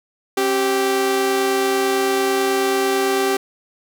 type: tone pair together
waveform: sawtooth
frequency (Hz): 269.7 / 390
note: C#4 / G4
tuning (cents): -47 / -9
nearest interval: tritone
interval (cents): 638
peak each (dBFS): -21 / -13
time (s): 0.37-3.37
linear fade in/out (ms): 5
effects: none